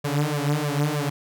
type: tone with flanger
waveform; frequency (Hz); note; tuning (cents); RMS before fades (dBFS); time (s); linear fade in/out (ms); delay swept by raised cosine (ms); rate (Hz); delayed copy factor
sawtooth; 146.7; D3; -2; -24; 0.04-1.1; 10; 1.7 to 6.7; 3.2; +1
effects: none